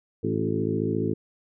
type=harmonic tone with a mistuned harmonic; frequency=54.3 Hz; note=A1; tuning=22 cents flat; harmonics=2 / 3 / 4 / 5 / 6 / 7 / 8; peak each=-31 / -31 / -31 / -31 / -31 / -31 / -31 dBFS; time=0.23-1.14 s; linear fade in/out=10 ms; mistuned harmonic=6; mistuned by=+36 cents; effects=none